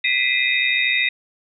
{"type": "tone cluster", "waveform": "sine", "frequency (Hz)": [1972, 2065, 2438, 2567, 3724], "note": ["B6", "C7", "D#7", "E7", "A#7"], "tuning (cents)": [-3, -23, -36, -47, -2], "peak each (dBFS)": -23, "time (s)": [0.04, 1.09], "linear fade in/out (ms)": 5, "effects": []}